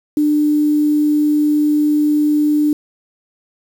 sine tone with quantisation, 298.4 Hz, D4, 28 cents sharp, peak -11 dBFS, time 0.17-2.73 s, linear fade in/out 2 ms, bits 6, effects none

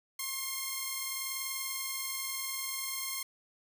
5% pulse tone pair together, 1070.2 / 2120 Hz, C6 / C7, +39 / +22 cents, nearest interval octave, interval 1183 cents, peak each -26 / -27 dBFS, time 0.19-3.23 s, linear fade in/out 5 ms, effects none

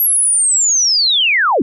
sine linear sweep, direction down, 11710 to 207.7 Hz, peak -10 dBFS, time 0-1.62 s, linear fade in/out 2 ms, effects none

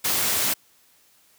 white noise, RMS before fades -23 dBFS, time 0.04-0.54 s, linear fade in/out 10 ms, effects white hiss -59 dBFS RMS until 1.38 s + high-pass 60 Hz 12 dB/octave

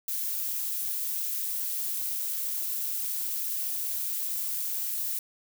violet noise with amplitude modulation, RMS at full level -29 dBFS, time 0.08-5.19 s, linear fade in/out 2 ms, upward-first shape sine, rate 204 Hz, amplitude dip 50%, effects none

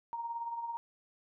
sine tone with tremolo, 932.3 Hz, A#5, in tune, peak -33 dBFS, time 0.13-0.77 s, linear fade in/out 0 ms, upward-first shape triangle, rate 18 Hz, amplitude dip 60%, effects none

